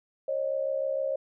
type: tone pair together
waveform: sine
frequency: 543 / 609.5 Hz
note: C#5 / D#5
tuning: -36 / -36 cents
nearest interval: major second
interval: 200 cents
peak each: -28 / -31 dBFS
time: 0.28-1.16 s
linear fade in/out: 5 ms
effects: none